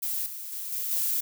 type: noise with level steps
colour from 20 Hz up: violet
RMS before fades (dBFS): -30 / -38 / -35 / -31 / -27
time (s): 0.02-1.21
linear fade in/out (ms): 10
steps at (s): 0.26 / 0.52 / 0.72 / 0.91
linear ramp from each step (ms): 2
effects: none